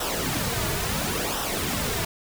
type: noise with flanger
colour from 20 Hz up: pink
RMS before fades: -27 dBFS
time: 0-2.05 s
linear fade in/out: 5 ms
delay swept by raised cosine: 0.44 to 3.84 ms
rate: 0.72 Hz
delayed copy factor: -0.6
effects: none